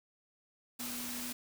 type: tone in noise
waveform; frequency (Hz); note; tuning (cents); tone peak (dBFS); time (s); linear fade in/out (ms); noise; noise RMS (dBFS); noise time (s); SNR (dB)
sine; 244; B3; -21; -44; 0.79-1.33; 10; white; -41; 0.79-1.33; -6
effects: none

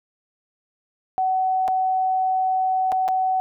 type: tone with dropouts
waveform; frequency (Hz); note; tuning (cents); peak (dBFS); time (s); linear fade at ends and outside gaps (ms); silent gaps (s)
sine; 752; F#5; +28; -18; 1.18-3.4; 0; 1.679-1.684 / 2.919-2.924 / 3.08-3.086
effects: none

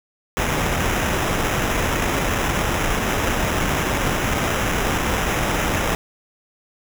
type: noise with sample-and-hold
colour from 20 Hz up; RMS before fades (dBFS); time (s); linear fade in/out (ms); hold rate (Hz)
pink; -21; 0.37-5.95; 0; 4410
effects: none

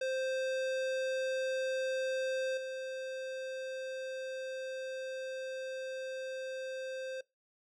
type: tone with level steps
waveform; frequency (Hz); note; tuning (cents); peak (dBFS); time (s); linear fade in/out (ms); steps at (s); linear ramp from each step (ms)
square; 523.3; C5; 0; -33 / -39; 0.01-7.21; 5; 2.57; 5
effects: noise-tail reverb RT60 0.2 s tail -21 dB re dry + low-pass 6000 Hz 12 dB/octave

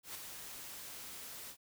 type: noise with ADSR envelope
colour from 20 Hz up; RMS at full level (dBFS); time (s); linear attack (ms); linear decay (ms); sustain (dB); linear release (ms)
white; -43; 0.03-1.57; 120; 4; -5; 75
effects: none

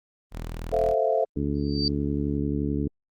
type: tone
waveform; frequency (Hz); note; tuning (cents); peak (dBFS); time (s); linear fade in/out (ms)
sawtooth; 40.62; E1; -25; -28; 0.31-0.95; 50
type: chord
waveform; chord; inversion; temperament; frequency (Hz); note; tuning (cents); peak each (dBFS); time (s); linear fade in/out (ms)
sine; F major seventh; first; equal; 440 / 523.3 / 659.3 / 698.5; A4 / C5 / E5 / F5; 0 / 0 / 0 / 0; -26 / -26 / -24 / -28; 0.72-1.25; 10
type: harmonic tone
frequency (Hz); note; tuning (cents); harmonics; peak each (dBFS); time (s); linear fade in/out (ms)
71.5; D2; -46; 1 / 2 / 3 / 4 / 5 / 6; -31 / -30 / -31 / -28 / -36 / -35; 1.36-2.88; 5
type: tone with exponential growth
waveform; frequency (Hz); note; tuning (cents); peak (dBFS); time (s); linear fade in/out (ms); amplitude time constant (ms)
sine; 4635; D8; -24; -20; 1.55-1.88; 1; 70
effects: Opus 24 kbps

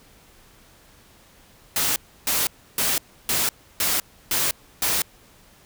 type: noise bursts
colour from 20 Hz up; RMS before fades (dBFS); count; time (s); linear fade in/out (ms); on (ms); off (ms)
white; -22; 7; 1.76-5.02; 2; 200; 310
effects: pink hiss -53 dBFS RMS until 5.65 s

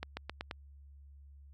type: accelerating click train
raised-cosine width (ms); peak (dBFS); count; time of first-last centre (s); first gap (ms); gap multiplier
0.3; -22; 5; 0.03-0.511; 140; 0.9
effects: added 70 Hz sine -52 dBFS peak until 1.53 s

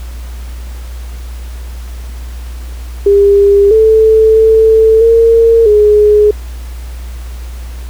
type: tone with pitch steps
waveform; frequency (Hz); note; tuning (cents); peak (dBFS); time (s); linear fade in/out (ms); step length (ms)
sine; 401.7 / 440 / 442.9 / 457.5 / 419.4; G4 / A4 / A4 / A#4 / G#4; +42 / 0 / +11 / -32 / +17; -3; 3.06-6.31; 5; 650
effects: added 60 Hz sine -21 dBFS peak until 7.89 s + pink hiss -37 dBFS RMS until 7.89 s

